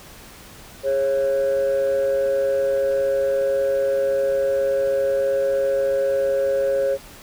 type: tone pair together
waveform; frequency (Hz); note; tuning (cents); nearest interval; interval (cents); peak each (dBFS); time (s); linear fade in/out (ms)
sine; 410.8 / 546; G#4 / C#5; -19 / -26; perfect fourth; 493; -23 / -16; 0.83-6.98; 50
effects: tanh soft clip ceiling -15 dBFS + pink hiss -43 dBFS RMS until 7.22 s